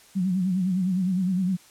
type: tone with vibrato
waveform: sine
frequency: 185 Hz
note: F#3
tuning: in tune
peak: -21 dBFS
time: 0.15-1.57 s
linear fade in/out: 20 ms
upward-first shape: sine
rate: 9.8 Hz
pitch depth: 83 cents each way
effects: white hiss -53 dBFS RMS until 1.7 s + low-pass 11000 Hz 12 dB/octave